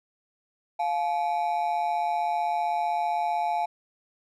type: ring-modulated tone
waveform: triangle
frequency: 779 Hz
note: G5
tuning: 11 cents flat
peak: -19 dBFS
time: 0.79-3.66 s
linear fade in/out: 10 ms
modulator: 77.8 Hz
effects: none